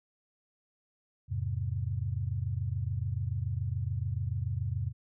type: chord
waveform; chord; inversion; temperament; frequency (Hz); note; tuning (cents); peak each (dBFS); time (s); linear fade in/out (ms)
sine; E augmented; none; equal with one note detuned; 83.8 / 103.83 / 130.81; E2 / G#2 / B#2; +29 / 0 / 0; -35 / -33 / -35; 1.28-4.93; 50
effects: none